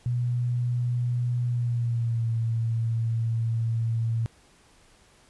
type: tone with pitch glide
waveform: sine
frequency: 121.8 to 114.3 Hz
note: B2 to A#2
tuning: -24 to -34 cents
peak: -23 dBFS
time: 0.06-4.26 s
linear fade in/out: 0 ms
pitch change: -110 cents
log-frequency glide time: 1.44-2.31 s
effects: pink hiss -58 dBFS RMS until 5.29 s + resampled to 24000 Hz